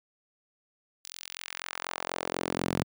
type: tone with high-pass filter sweep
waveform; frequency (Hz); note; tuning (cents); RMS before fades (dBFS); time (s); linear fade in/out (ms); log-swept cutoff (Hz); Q
sawtooth; 44.12; F1; +18; -35; 1.04-2.84; 10; 5100 to 150; 1.1
effects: none